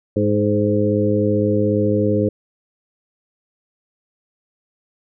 harmonic tone with a mistuned harmonic, 103.83 Hz, G#2, in tune, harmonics 1 / 2 / 3 / 4 / 5, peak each -21 / -21 / -21 / -21 / -21 dBFS, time 0.16-2.29 s, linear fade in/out 5 ms, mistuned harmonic 4, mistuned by +26 cents, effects none

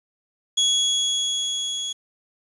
30% pulse tone with level ramp, 3345 Hz, G#7, 12 cents sharp, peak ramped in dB -14 to -24 dBFS, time 0.57-1.93 s, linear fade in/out 10 ms, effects resampled to 24000 Hz + 8-bit

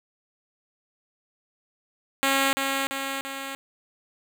5% pulse tone with echo, 272.2 Hz, C#4, 31 cents flat, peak -9 dBFS, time 2.23-2.53 s, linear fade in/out 0 ms, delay 340 ms, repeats 3, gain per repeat -4 dB, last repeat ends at 3.55 s, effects none

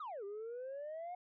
sine exponential two-way sweep, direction down then up, 1318.5 to 392 to 729 Hz, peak -40 dBFS, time 0-1.15 s, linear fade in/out 5 ms, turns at 0.24 s, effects tanh soft clip ceiling -40 dBFS

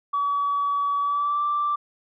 sine tone with pitch glide, 1139 to 1173.1 Hz, C#6 to D6, +47 to -2 cents, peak -20 dBFS, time 0.13-1.76 s, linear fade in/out 10 ms, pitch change +51 cents, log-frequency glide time 1-1.43 s, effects tanh soft clip ceiling -16 dBFS

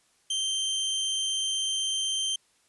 sawtooth tone, 3136 Hz, G7, in tune, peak -23 dBFS, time 0.3-2.36 s, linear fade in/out 5 ms, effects white hiss -66 dBFS RMS until 2.68 s + resampled to 24000 Hz

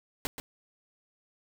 pink noise with echo, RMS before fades -32 dBFS, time 0.25-0.27 s, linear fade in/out 0 ms, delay 130 ms, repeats 1, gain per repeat -8 dB, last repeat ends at 0.4 s, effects none

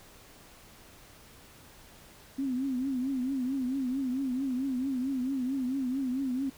sine tone with vibrato, 261.6 Hz, C4, in tune, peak -28 dBFS, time 2.38-6.5 s, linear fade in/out 10 ms, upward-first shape triangle, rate 4.5 Hz, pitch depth 120 cents each way, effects pink hiss -54 dBFS RMS until 6.57 s

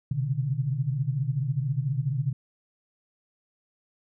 sine tone cluster, 124.2 / 134.3 / 148.6 Hz, B2 / C3 / D3, +10 / +46 / +21 cents, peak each -29 dBFS, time 0.11-2.33 s, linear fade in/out 5 ms, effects none

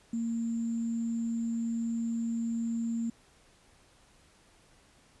sine tone with sample-and-hold, 230.3 Hz, A#3, 21 cents flat, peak -29 dBFS, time 0.13-3.1 s, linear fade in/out 5 ms, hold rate 7350 Hz, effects pink hiss -62 dBFS RMS until 5.2 s + resampled to 24000 Hz

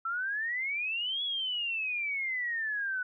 sine exponential two-way sweep, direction up then down, 1323 to 3400 to 1479 Hz, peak -30 dBFS, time 0.05-3.03 s, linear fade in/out 5 ms, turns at 1.23 s, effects none

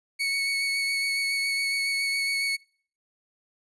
30% pulse tone with vibrato, 2217 Hz, C#7, in tune, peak -22 dBFS, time 0.19-2.57 s, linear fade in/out 20 ms, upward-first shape sine, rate 7.2 Hz, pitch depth 13 cents each way, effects noise-tail reverb RT60 0.5 s tail -26 dB re dry + resampled to 24000 Hz

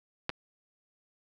clicks, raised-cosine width 0.3 ms, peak -13 / -26 dBFS, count 2, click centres 0.294 / 0.3 s, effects none

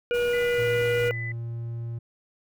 harmonic tone, 481.3 Hz, B4, 45 cents flat, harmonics 1 / 3 / 5 / 6, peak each -22 / -32 / -36 / -38 dBFS, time 0.11-1.11 s, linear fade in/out 0 ms
pink noise, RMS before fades -41 dBFS, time 0.13-1.1 s, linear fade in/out 20 ms
sine tone, 2001 Hz, B6, 22 cents sharp, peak -32 dBFS, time 0.33-1.32 s, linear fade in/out 5 ms
triangle tone with pitch glide, 115.7 to 116.71 Hz, A#2 to A#2, -13 to +3 cents, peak -28 dBFS, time 0.58-1.99 s, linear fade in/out 10 ms, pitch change +16 cents, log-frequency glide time 0.82-1.43 s
effects none

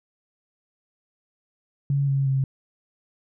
sine tone with pitch steps, 140.1 / 137.22 / 134.39 Hz, C#3 / C#3 / C3, +19 / -17 / +47 cents, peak -19 dBFS, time 1.9-2.44 s, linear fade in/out 2 ms, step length 180 ms, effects none

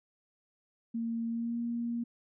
sine tone with pitch glide, 230 to 235.4 Hz, A#3 to A#3, -23 to +17 cents, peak -31 dBFS, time 0.94-2.04 s, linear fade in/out 10 ms, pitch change +40 cents, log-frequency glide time 1.28-1.58 s, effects none

